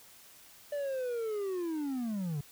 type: linear sweep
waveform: triangle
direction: down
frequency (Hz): 589 to 137.2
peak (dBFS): -30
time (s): 0.72-2.41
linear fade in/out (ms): 5
effects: white hiss -56 dBFS RMS until 2.51 s